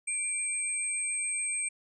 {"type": "tone pair together", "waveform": "sine", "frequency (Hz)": [2349, 8371], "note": ["D7", "C9"], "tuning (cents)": [0, 0], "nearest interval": "octave + minor seventh", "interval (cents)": 2200, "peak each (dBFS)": [-36, -30], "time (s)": [0.07, 1.69], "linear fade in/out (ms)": 10, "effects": []}